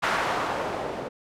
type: noise with low-pass filter sweep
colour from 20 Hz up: blue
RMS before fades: -28 dBFS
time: 0.02-1.09 s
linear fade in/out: 20 ms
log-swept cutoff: 1300 to 460 Hz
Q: 1.2
effects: none